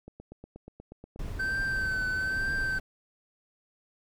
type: click train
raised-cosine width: 2 ms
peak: -31 dBFS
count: 13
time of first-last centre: 0.08-1.521 s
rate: 8.33 Hz
type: noise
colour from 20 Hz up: brown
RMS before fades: -37 dBFS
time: 1.19-2.8 s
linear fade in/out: 5 ms
type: tone with vibrato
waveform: triangle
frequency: 1542 Hz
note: G6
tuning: 29 cents flat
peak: -26 dBFS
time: 1.39-2.79 s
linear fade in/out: 10 ms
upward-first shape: triangle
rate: 1.1 Hz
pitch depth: 39 cents each way
effects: none